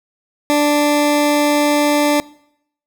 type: tone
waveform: 20% pulse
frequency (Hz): 293.7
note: D4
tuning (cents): 0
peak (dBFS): -7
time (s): 0.5-2.2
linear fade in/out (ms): 0
effects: noise-tail reverb RT60 0.7 s tail -22 dB re dry